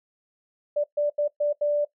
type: tone bursts at uneven times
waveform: sine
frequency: 587.3 Hz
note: D5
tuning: in tune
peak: -20 dBFS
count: 5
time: 0.76-0.84 / 0.97-1.1 / 1.18-1.28 / 1.4-1.53 / 1.61-1.85 s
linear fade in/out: 10 ms
effects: noise-tail reverb RT60 0.1 s tail -18 dB re dry